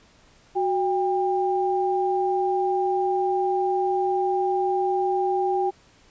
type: tone pair together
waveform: sine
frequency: 370 / 797.7 Hz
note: F#4 / G5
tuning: 0 / +30 cents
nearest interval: octave + minor second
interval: 1330 cents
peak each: -23 dBFS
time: 0.55-5.71 s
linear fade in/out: 20 ms
effects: pink hiss -56 dBFS RMS until 6.1 s + resampled to 16000 Hz